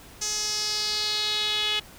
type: tone with band-pass filter sweep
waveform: sawtooth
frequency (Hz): 422.9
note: G#4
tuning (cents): +31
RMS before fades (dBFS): -27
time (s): 0.21-1.8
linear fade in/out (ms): 10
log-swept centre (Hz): 6200 to 3200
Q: 4.4
effects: pink hiss -48 dBFS RMS until 1.98 s